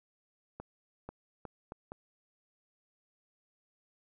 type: accelerating click train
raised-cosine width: 1 ms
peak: -28 dBFS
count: 5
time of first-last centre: 0.6-1.919 s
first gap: 490 ms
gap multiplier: 0.74
effects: none